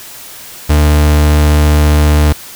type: tone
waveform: 40% pulse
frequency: 75 Hz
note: D2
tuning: 37 cents sharp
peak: -5 dBFS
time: 0.69-2.33 s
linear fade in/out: 10 ms
effects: white hiss -31 dBFS RMS until 2.55 s